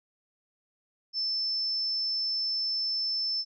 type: tone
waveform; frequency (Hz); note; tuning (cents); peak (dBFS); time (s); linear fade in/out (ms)
sine; 5290; E8; +5; -27; 1.13-3.45; 50
effects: none